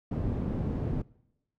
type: low-pass noise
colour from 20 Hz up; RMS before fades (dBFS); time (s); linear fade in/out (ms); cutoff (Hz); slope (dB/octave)
white; -31; 0.11-1.02; 5; 210; 12
effects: noise-tail reverb RT60 0.9 s tail -23 dB re dry